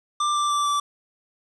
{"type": "tone with pitch steps", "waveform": "square", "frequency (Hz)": [1185, 1177.5, 1170, 1162.6], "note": ["D6", "D6", "D6", "D6"], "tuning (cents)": [15, 4, -7, -18], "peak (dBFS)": -21, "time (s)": [0.2, 0.8], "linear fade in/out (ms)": 5, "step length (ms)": 150, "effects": ["resampled to 22050 Hz", "8-bit"]}